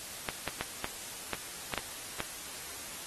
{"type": "clicks", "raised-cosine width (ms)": 0.3, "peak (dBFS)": -15, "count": 8, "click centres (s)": [0.288, 0.477, 0.61, 0.844, 1.333, 1.738, 1.777, 2.204], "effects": ["white hiss -43 dBFS RMS until 3.06 s", "AAC 32 kbps"]}